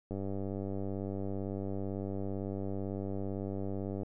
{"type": "click train", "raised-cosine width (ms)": 2, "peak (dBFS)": -25, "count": 385, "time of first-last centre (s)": [0.11, 4.032], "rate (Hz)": 97.9, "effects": []}